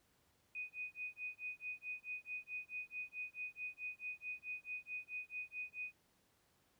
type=tone with tremolo; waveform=sine; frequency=2489 Hz; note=D#7; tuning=in tune; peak=-40 dBFS; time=0.55-5.94 s; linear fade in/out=2 ms; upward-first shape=sine; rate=4.6 Hz; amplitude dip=100%; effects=pink hiss -75 dBFS RMS until 6.79 s + high-pass 60 Hz 12 dB/octave